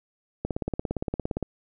click train, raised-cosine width 2 ms, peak -14 dBFS, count 18, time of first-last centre 0.45-1.427 s, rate 17.4 Hz, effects none

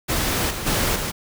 pink noise with level steps, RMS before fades -22 / -29 / -21 / -26 dBFS, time 0.08-1.12 s, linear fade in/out 20 ms, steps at 0.5 / 0.66 / 0.95 s, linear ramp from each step 10 ms, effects none

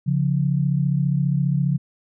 sine tone pair together, 140.2 / 175.02 Hz, C#3 / F3, +20 / +4 cents, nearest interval major third, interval 384 cents, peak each -19 / -22 dBFS, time 0.06-1.78 s, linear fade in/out 20 ms, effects none

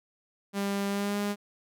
sawtooth tone with pitch glide, 199.4 to 204.3 Hz, G3 to G#3, +30 to -28 cents, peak -24 dBFS, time 0.53-1.36 s, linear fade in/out 50 ms, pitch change +42 cents, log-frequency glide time 0.88-1.17 s, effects none

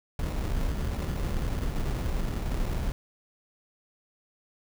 brown noise with sample-and-hold, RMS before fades -29 dBFS, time 0.19-2.92 s, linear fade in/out 2 ms, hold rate 1575 Hz, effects none

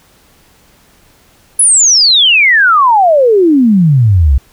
sine exponential sweep, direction down, 10720 to 62 Hz, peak -4 dBFS, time 1.59-4.38 s, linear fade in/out 5 ms, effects pink hiss -47 dBFS RMS until 4.52 s

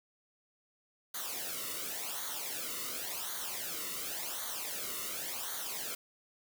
white noise with flanger, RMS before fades -39 dBFS, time 1.14-5.95 s, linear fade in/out 5 ms, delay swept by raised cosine 0.38 to 1.25 ms, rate 0.91 Hz, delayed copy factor -0.75, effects none

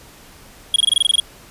square tone bursts, 3300 Hz, G#7, 12 cents flat, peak -11 dBFS, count 11, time 0.74-1.2 s, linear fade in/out 2 ms, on 20 ms, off 24 ms, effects pink hiss -44 dBFS RMS until 1.5 s + resampled to 32000 Hz

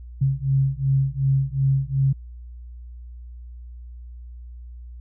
sine beating tone pair, 134.5 / 137.2 Hz, C3 / C#3, +48 / -17 cents, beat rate 2.7 Hz, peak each -21 dBFS, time 0.21-2.13 s, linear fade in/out 10 ms, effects added 60 Hz sine -36 dBFS peak until 5 s

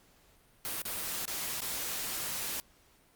white noise with dropouts, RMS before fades -36 dBFS, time 0.65-2.6 s, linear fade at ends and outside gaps 0 ms, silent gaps 0.819-0.853 / 1.254-1.279 / 1.605-1.619 s, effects pink hiss -64 dBFS RMS until 3.15 s + Opus 48 kbps

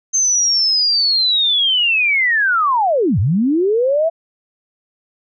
sine linear two-way sweep, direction down then up, 6330 to 84.3 to 673 Hz, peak -12 dBFS, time 0.13-4.1 s, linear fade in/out 20 ms, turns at 3.19 s, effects none

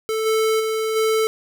square tone with level steps, 440 Hz, A4, in tune, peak -21 / -17 / -21 / -17 dBFS, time 0.09-1.27 s, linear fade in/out 0 ms, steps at 0.25 / 0.59 / 0.95 s, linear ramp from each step 20 ms, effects none

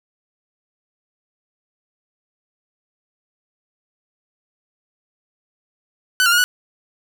sawtooth tone with pitch steps, 1501 / 1387 / 1432 / 1475 Hz, F#6 / F6 / F6 / F#6, +24 / -12 / +43 / -6 cents, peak -9 dBFS, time 6.2-6.44 s, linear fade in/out 0 ms, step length 60 ms, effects none

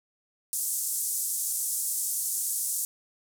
white band-pass noise, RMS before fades -30 dBFS, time 0.53-2.85 s, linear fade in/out 0 ms, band 7100 to 12000 Hz, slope 24 dB/octave, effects none

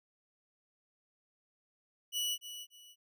sawtooth tone with echo, 2945 Hz, F#7, 9 cents flat, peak -29 dBFS, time 2.12-2.38 s, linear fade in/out 50 ms, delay 290 ms, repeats 2, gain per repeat -11 dB, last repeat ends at 2.96 s, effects none

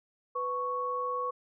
sine tone pair together, 497.6 / 1108.7 Hz, B4 / C#6, +13 / 0 cents, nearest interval octave + major second, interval 1387 cents, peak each -35 / -31 dBFS, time 0.35-1.31 s, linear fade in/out 10 ms, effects none

